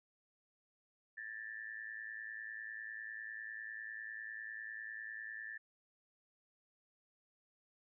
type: tone with amplitude modulation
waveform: sine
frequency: 1760 Hz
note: A6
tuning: in tune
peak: -40 dBFS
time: 1.17-5.58 s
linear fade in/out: 10 ms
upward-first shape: sine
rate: 110 Hz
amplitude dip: 85%
effects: none